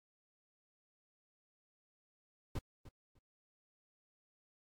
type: noise with echo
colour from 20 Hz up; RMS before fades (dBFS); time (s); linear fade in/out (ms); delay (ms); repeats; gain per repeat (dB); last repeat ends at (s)
brown; -38; 2.55-2.59; 5; 300; 2; -15; 3.19
effects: AAC 64 kbps